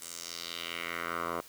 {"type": "tone with band-pass filter sweep", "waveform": "10% pulse", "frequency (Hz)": 84.9, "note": "F2", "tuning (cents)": -48, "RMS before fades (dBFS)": -38, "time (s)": [0.01, 1.41], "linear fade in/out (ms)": 10, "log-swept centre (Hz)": [8900, 880], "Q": 2.1, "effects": ["white hiss -53 dBFS RMS until 1.48 s"]}